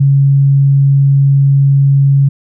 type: tone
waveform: sine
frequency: 138.59 Hz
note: C#3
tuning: in tune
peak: -5 dBFS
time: 0-2.29 s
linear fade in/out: 10 ms
effects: none

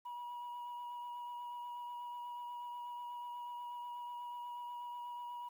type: tone with vibrato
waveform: sine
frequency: 966 Hz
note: B5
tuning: 39 cents flat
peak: -40 dBFS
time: 0.05-5.49 s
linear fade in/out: 10 ms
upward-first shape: triangle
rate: 8.2 Hz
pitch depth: 15 cents each way
effects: tanh soft clip ceiling -41 dBFS + 11-bit

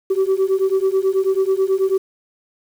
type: beating tone pair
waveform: sine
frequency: 379 / 388.2 Hz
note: F#4 / G4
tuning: +42 / -17 cents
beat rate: 9.2 Hz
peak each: -16 dBFS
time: 0.1-1.98 s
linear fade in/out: 10 ms
effects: tanh soft clip ceiling -11 dBFS + 7-bit

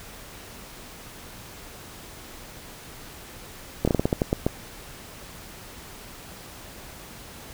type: slowing click train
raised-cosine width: 2 ms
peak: -7 dBFS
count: 10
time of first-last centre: 3.85-4.465 s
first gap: 26 ms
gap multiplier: 1.23
effects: pink hiss -43 dBFS RMS until 7.53 s

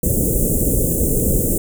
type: band-stop noise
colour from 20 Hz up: pink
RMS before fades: -17 dBFS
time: 0.03-1.58 s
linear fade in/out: 5 ms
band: 540 to 7500 Hz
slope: 48 dB/octave
effects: none

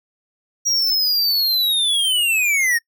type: linear sweep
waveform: square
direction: down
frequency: 5720 to 1814 Hz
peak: -16 dBFS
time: 0.65-2.79 s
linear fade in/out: 20 ms
effects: noise-tail reverb RT60 0.1 s tail -24 dB re dry

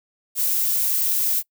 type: noise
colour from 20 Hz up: violet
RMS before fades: -21 dBFS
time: 0.35-1.43 s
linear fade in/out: 50 ms
effects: noise-tail reverb RT60 0.1 s tail -25 dB re dry

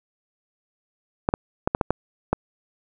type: clicks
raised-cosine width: 1 ms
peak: -5 dBFS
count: 7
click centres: 1.289 / 1.339 / 1.675 / 1.749 / 1.812 / 1.906 / 2.33 s
effects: none

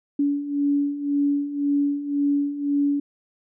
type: beating tone pair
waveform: sine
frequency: 284.1 / 286 Hz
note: C#4 / D4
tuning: +43 / -46 cents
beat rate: 1.9 Hz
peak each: -26 / -21 dBFS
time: 0.19-3 s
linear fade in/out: 5 ms
effects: none

